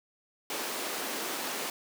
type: high-pass noise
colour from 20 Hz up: pink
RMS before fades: -35 dBFS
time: 0.5-1.7 s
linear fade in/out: 2 ms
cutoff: 270 Hz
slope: 24 dB/octave
effects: none